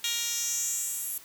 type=tone with high-pass filter sweep; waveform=10% pulse; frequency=469.7 Hz; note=A#4; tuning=13 cents sharp; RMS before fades=-31 dBFS; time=0.04-1.18 s; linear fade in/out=2 ms; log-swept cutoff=3800 to 11000 Hz; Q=2.7; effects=white hiss -51 dBFS RMS until 1.24 s